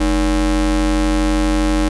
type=ring-modulated tone; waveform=square; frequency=130.81 Hz; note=C3; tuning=in tune; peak=-11 dBFS; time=0-1.89 s; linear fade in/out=10 ms; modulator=177 Hz; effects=resampled to 24000 Hz